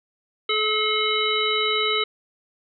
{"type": "harmonic tone", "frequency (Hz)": 429.9, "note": "A4", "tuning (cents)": -40, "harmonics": [1, 3, 5, 7, 9], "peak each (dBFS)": [-26, -26, -26, -26, -26], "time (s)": [0.49, 2.04], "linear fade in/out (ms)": 5, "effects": []}